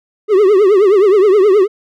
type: tone with vibrato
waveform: triangle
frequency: 398.7 Hz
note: G4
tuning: 29 cents sharp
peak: -4 dBFS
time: 0.28-1.68 s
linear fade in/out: 50 ms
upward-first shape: triangle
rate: 9.5 Hz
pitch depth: 180 cents each way
effects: none